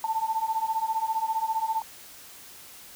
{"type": "beating tone pair", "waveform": "sine", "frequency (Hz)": [880, 895], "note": ["A5", "A5"], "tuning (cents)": [0, 29], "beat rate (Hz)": 15, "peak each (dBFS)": [-29, -27], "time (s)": [0.04, 1.82], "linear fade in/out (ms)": 2, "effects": ["white hiss -47 dBFS RMS until 2.95 s"]}